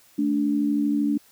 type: tone pair together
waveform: sine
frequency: 217.5 / 290.3 Hz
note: A3 / D4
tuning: -20 / -20 cents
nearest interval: perfect fourth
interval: 500 cents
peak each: -25 / -21 dBFS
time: 0.18-1.18 s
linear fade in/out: 10 ms
effects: white hiss -56 dBFS RMS until 1.31 s